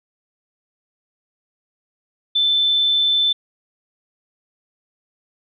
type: tone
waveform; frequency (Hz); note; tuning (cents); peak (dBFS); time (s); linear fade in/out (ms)
sine; 3529; A7; +4; -14; 2.35-3.33; 10
effects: none